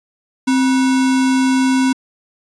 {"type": "tone with sample-and-hold", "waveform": "sine", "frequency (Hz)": 261.6, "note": "C4", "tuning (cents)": 0, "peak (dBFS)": -11, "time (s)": [0.47, 1.93], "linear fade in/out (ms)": 10, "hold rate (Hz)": 1225, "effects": ["resampled to 22050 Hz"]}